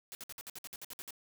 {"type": "noise bursts", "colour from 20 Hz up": "white", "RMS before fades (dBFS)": -45, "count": 12, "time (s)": [0.12, 1.107], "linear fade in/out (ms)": 0, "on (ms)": 30, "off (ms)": 57, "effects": []}